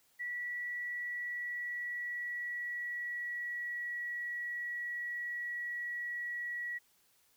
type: tone with pitch glide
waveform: sine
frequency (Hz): 1945 to 1927.1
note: B6 to B6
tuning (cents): -27 to -43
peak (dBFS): -36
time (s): 0.19-6.79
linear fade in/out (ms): 20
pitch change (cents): -16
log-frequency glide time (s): 0.64-3.99
effects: white hiss -70 dBFS RMS until 7.36 s